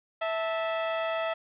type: tone pair together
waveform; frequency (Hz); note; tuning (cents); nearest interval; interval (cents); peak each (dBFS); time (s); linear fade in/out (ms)
sawtooth; 655 / 882.6; E5 / A5; -11 / +5; perfect fourth; 516; -24 / -34; 0.21-1.34; 10
effects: resampled to 8000 Hz + 9-bit